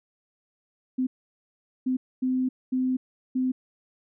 sine tone bursts at uneven times, 256.9 Hz, C4, 32 cents flat, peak -22 dBFS, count 5, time 0.98-1.07 / 1.86-1.97 / 2.22-2.49 / 2.72-2.97 / 3.35-3.52 s, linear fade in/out 10 ms, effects none

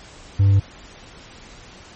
sine tone with hard clipping, 98.8 Hz, G2, 14 cents sharp, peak -12 dBFS, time 0.39-0.6 s, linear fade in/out 10 ms, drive 2 dB, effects pink hiss -43 dBFS RMS until 1.95 s + MP3 32 kbps

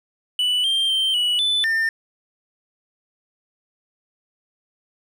triangle tone with pitch steps, 2968 / 3171 / 3131 / 2939 / 3501 / 1803 Hz, F#7 / G7 / G7 / F#7 / A7 / A6, +5 / +19 / -3 / -12 / -9 / +42 cents, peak -16 dBFS, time 0.39-1.89 s, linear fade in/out 2 ms, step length 250 ms, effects none

